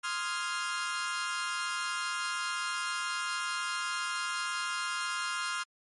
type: chord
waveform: sawtooth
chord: F minor seventh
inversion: second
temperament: equal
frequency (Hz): 1046.5 / 1244.5 / 1396.9 / 1661.2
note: C6 / Eb6 / F6 / Ab6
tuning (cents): 0 / 0 / 0 / 0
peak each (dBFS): -34 / -36 / -31 / -37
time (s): 0.03-5.64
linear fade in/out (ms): 20
effects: MP3 48 kbps